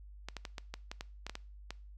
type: clicks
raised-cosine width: 0.2 ms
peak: -23 dBFS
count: 11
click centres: 0.286 / 0.367 / 0.452 / 0.582 / 0.74 / 0.915 / 1.009 / 1.266 / 1.296 / 1.354 / 1.706 s
effects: noise-tail reverb RT60 0.4 s tail -22 dB re dry + added 50 Hz sine -49 dBFS peak until 1.97 s